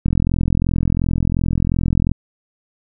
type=click train; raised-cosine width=5 ms; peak=-5 dBFS; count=89; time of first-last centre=0.06-2.116 s; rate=42.8 Hz; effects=none